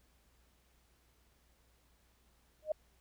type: tone with exponential growth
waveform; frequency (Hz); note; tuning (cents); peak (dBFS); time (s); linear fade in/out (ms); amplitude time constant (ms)
sine; 617; D#5; -15; -27; 2.62-2.72; 5; 20
effects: added 60 Hz sine -70 dBFS peak until 3 s + pink hiss -72 dBFS RMS until 3 s

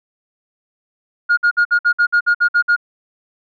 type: tone bursts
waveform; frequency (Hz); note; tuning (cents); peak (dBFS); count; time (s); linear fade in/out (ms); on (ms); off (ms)
sine; 1427; F6; +37; -8; 11; 1.29-2.764; 20; 84; 55
effects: tanh soft clip ceiling -8 dBFS

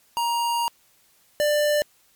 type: tone pair in turn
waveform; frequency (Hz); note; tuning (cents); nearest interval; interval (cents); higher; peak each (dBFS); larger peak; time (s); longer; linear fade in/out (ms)
square; 941 / 592.8; A#5 / D5; +16 / +16; minor sixth; 800; first; -22 / -19; second; 0.17-0.68 / 1.4-1.82; first; 0
effects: white hiss -60 dBFS RMS until 2.15 s + MP3 96 kbps

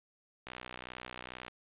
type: click train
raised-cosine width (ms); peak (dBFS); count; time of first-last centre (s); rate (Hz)
0.3; -26; 64; 0.47-1.481; 62.3
effects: resampled to 8000 Hz + 11-bit

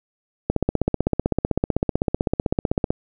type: click train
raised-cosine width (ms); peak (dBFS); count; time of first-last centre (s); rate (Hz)
2; -5; 39; 0.5-2.905; 15.8
effects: none

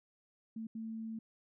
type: tone bursts at uneven times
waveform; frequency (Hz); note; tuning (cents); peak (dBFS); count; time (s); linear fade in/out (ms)
sine; 223.2; A3; +25; -39; 2; 0.56-0.67 / 0.75-1.19; 5
effects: none

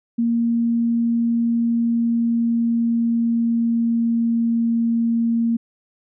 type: tone with pitch glide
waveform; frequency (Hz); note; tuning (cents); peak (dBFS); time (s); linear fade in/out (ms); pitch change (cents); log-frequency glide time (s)
sine; 233.1 to 231.2; A#3 to A#3; 0 to -14; -16; 0.18-5.57; 10; -14; 1.65-4.75
effects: none

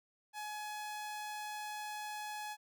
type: tone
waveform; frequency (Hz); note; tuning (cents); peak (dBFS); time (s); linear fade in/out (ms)
sawtooth; 844; G#5; +28; -37; 0.33-2.57; 50
effects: none

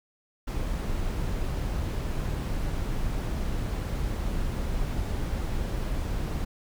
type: noise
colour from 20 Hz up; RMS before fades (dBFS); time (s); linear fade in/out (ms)
brown; -29; 0.47-6.45; 10
effects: none

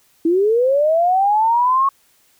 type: linear sweep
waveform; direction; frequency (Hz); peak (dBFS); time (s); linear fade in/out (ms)
sine; up; 318.4 to 1105; -12; 0.25-1.89; 5
effects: white hiss -57 dBFS RMS until 2.39 s

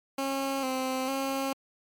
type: tone with pitch steps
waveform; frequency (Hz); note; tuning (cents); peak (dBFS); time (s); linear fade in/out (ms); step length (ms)
15% pulse; 271.9 / 260.4 / 270.5; C#4 / C4 / C#4; -33 / -8 / -42; -22; 0.18-1.53; 5; 450
effects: MP3 96 kbps

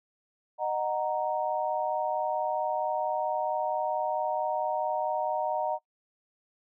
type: chord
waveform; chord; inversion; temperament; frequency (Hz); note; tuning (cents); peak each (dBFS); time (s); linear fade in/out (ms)
sine; D# minor; none; equal with one note detuned; 615.5 / 740 / 932.3; D#5 / F#5 / A#5; -19 / 0 / 0; -31; 0.58-5.79; 50
effects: noise-tail reverb RT60 0.1 s tail -21 dB re dry

